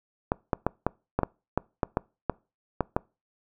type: clicks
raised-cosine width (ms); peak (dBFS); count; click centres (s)
1; -9; 12; 0.319 / 0.532 / 0.666 / 0.866 / 1.19 / 1.233 / 1.576 / 1.832 / 1.971 / 2.297 / 2.807 / 2.965
effects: noise-tail reverb RT60 0.3 s tail -25 dB re dry